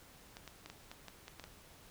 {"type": "clicks", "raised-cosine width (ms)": 0.2, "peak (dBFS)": -30, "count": 9, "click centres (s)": [0.369, 0.477, 0.66, 0.7, 0.915, 1.083, 1.281, 1.397, 1.44], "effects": ["pink hiss -59 dBFS RMS until 1.9 s"]}